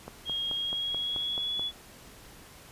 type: click train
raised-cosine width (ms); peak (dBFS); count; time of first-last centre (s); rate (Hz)
1; -25; 8; 0.08-1.595; 4.62
type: tone with pitch glide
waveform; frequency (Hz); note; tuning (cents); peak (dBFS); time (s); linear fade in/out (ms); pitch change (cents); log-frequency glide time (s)
sine; 3260 to 3402; G#7 to G#7; -33 to +41; -29; 0.25-1.72; 50; +74; 0.56-1.59
effects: pink hiss -51 dBFS RMS until 2.71 s + resampled to 32000 Hz